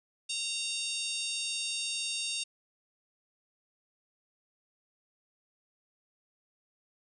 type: harmonic tone with a mistuned harmonic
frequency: 922 Hz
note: A#5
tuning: 19 cents flat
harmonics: 3 / 4 / 5 / 6 / 7 / 8 / 9 / 10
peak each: -38 / -37 / -40 / -42 / -44 / -46 / -43 / -42 dBFS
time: 0.29-2.44 s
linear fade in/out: 10 ms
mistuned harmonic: 10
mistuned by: -22 cents
effects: none